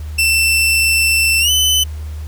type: tone with pitch glide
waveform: sawtooth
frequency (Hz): 2678 to 3023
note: E7 to F#7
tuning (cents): +27 to +36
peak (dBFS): -8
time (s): 0.18-1.84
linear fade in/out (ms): 10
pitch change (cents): +209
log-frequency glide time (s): 1.4-1.51
effects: added 76 Hz sine -23 dBFS peak until 2.27 s + pink hiss -43 dBFS RMS until 2.27 s